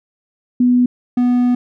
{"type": "tone pair in turn", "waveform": ["sine", "triangle"], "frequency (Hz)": [246.9, 246], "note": ["B3", "B3"], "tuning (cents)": [0, -7], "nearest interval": "unison", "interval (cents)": 7, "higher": "first", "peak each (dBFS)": -9, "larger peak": "neither", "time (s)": [[0.6, 0.86], [1.17, 1.55]], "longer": "second", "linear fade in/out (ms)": 5, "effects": []}